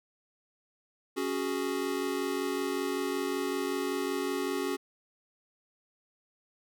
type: chord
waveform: square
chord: C# suspended fourth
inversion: none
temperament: equal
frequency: 277.2 / 370 / 415.3 Hz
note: C#4 / F#4 / G#4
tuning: 0 / 0 / 0 cents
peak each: -35 / -34 / -36 dBFS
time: 1.16-4.77 s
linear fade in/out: 20 ms
effects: none